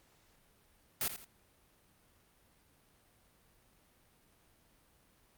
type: noise with echo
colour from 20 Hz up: white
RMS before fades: -33 dBFS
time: 1.01-1.08 s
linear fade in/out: 2 ms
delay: 83 ms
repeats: 2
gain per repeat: -10 dB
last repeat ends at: 1.246 s
effects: pink hiss -68 dBFS RMS until 5.37 s + Opus 48 kbps